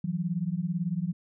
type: beating tone pair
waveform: sine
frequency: 164.81 / 182.81 Hz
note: E3 / F#3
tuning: 0 / -21 cents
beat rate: 18 Hz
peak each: -30 dBFS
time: 0.04-1.13 s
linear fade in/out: 5 ms
effects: none